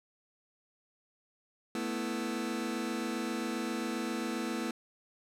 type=chord; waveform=sawtooth; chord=A suspended second; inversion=none; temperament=just; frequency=220 / 247.5 / 330 Hz; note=A3 / B3 / E4; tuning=0 / +4 / +2 cents; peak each=-33 dBFS; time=1.75-4.71 s; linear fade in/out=2 ms; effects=low-pass 11000 Hz 12 dB/octave